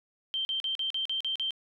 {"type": "tone bursts", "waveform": "sine", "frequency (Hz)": 3136, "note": "G7", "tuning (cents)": 0, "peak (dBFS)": -28, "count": 8, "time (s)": [0.34, 1.507], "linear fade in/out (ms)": 0, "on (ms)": 110, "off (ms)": 41, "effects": []}